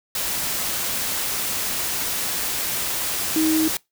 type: tone in noise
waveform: sine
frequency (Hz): 316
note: D#4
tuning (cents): +27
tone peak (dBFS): -17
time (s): 3.36-3.68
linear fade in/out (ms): 2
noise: white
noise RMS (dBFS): -25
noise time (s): 0.15-3.77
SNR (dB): +5
effects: noise-tail reverb RT60 0.2 s tail -24 dB re dry